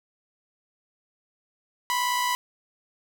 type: tone pair together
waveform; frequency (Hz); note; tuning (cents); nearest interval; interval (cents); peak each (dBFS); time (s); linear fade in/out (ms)
sawtooth; 986 / 1044.6; B5 / C6; -3 / -3; minor second; 100; -20 / -29; 1.9-2.35; 0
effects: none